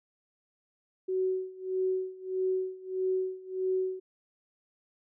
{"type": "tone with tremolo", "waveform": "sine", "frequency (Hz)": 374.3, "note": "F#4", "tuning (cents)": 20, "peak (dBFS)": -25, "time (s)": [1.08, 4], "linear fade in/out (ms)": 10, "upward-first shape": "sine", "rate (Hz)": 1.6, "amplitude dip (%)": 90, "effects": []}